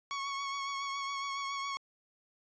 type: tone with vibrato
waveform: sawtooth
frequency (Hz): 1108.7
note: C#6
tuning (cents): 0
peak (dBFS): -31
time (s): 0.11-1.77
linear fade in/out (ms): 0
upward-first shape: triangle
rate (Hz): 7.2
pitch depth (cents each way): 29
effects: resampled to 16000 Hz